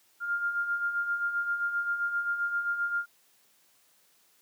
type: beating tone pair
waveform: sine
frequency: 1396.9 / 1404.5 Hz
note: F6 / F6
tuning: 0 / +9 cents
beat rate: 7.6 Hz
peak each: -36 / -28 dBFS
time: 0.2-3.06 s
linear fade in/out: 50 ms
effects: white hiss -65 dBFS RMS until 4.41 s + high-pass 150 Hz 12 dB/octave